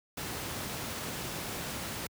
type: noise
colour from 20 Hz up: pink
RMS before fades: -37 dBFS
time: 0.17-2.07 s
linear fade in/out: 5 ms
effects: high-pass 80 Hz 12 dB/octave